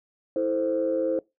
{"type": "chord", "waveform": "sine", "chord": "A minor", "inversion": "second", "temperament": "equal with one note detuned", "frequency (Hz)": [326.4, 440, 523.3], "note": ["E4", "A4", "C5"], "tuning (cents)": [-17, 0, 0], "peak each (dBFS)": [-27, -30, -24], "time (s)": [0.36, 1.19], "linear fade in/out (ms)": 2, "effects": ["noise-tail reverb RT60 0.2 s tail -22 dB re dry", "tanh soft clip ceiling -15 dBFS"]}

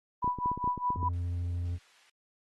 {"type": "tone with tremolo", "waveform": "sine", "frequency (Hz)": 987.8, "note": "B5", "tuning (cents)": 0, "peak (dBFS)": -25, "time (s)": [0.22, 1.09], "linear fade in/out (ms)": 10, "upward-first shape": "sine", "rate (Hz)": 4.9, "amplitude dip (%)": 85}
{"type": "clicks", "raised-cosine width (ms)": 3, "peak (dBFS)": -25, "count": 12, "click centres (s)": [0.244, 0.277, 0.387, 0.459, 0.516, 0.576, 0.642, 0.676, 0.777, 0.904, 0.96, 1.03]}
{"type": "tone with vibrato", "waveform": "triangle", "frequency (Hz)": 87.31, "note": "F2", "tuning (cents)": 0, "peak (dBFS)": -28, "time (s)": [0.94, 1.79], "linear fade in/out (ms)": 50, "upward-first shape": "sine", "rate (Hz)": 13, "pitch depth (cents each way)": 9}
{"type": "noise", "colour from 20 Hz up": "violet", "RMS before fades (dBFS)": -37, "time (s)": [1.13, 2.1], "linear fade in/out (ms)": 5}
{"effects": ["low-pass 2000 Hz 12 dB/octave", "Opus 24 kbps"]}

